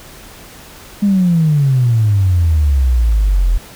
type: exponential sweep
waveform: sine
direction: down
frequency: 207.7 to 40.67 Hz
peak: -8 dBFS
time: 1.02-3.58 s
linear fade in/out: 10 ms
effects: tanh soft clip ceiling -4 dBFS + pink hiss -37 dBFS RMS until 3.75 s